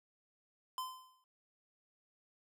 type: tone with exponential decay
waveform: square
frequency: 1028 Hz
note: C6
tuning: 31 cents flat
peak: -36 dBFS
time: 0.78-1.24 s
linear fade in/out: 1 ms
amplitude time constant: 100 ms
effects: none